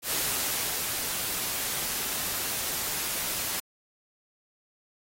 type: noise with ADSR envelope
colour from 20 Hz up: white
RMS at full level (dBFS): -28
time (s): 0.02-3.6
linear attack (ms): 90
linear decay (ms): 750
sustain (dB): -3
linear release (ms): 4
effects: AAC 48 kbps